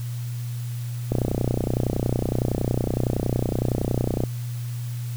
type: click train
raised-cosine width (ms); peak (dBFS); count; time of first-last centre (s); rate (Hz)
2; -9; 97; 1.12-4.237; 30.8
effects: added 120 Hz sine -27 dBFS peak until 5.16 s + white hiss -45 dBFS RMS until 5.16 s